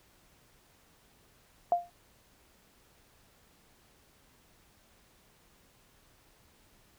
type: tone with exponential decay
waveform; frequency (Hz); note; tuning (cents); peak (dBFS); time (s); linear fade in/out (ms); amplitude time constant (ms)
sine; 698.5; F5; 0; -19; 1.72-1.9; 1; 38
effects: pink hiss -64 dBFS RMS until 6.98 s